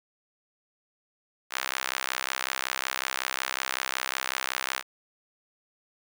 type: tone with high-pass filter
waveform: sawtooth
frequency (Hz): 65.41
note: C2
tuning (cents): 0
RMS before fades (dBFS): -32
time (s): 1.5-4.83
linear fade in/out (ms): 50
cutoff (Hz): 1400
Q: 1
effects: none